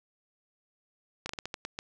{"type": "slowing click train", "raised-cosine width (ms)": 0.2, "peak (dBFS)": -18, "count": 8, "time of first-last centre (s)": [1.26, 1.789], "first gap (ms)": 33, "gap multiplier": 1.27, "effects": []}